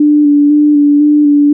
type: tone with vibrato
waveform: sine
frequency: 293.5 Hz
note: D4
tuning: 1 cent flat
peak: -4 dBFS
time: 0-1.53 s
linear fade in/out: 5 ms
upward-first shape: square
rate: 2 Hz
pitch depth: 19 cents each way
effects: none